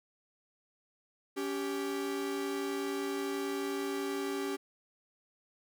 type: tone pair together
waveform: 45% pulse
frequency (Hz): 280.5 / 391.4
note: C#4 / G4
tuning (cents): +21 / -3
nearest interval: tritone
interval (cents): 576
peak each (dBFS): -37 / -35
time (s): 1.36-4.57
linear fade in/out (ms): 20
effects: none